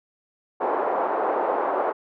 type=band-pass noise; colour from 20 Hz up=white; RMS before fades=-24 dBFS; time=0.6-1.93 s; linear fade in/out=20 ms; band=370 to 980 Hz; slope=24 dB/octave; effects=none